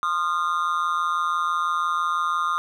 triangle tone with amplitude modulation, 1222 Hz, D#6, 32 cents flat, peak -15 dBFS, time 0.03-2.58 s, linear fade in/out 0 ms, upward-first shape sine, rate 166 Hz, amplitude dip 95%, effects none

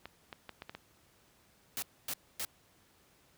clicks, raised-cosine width 0.3 ms, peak -27 dBFS, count 6, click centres 0.056 / 0.328 / 0.493 / 0.621 / 0.695 / 0.75 s
white noise bursts, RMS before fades -37 dBFS, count 3, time 1.77-2.449 s, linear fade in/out 0 ms, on 53 ms, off 260 ms
effects pink hiss -66 dBFS RMS until 3.37 s + high-pass 60 Hz 12 dB/octave

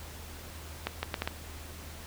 accelerating click train, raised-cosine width 0.3 ms, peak -14 dBFS, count 5, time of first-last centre 0.87-1.275 s, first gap 160 ms, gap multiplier 0.7, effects added 78 Hz sine -45 dBFS peak until 2.06 s + pink hiss -47 dBFS RMS until 2.06 s

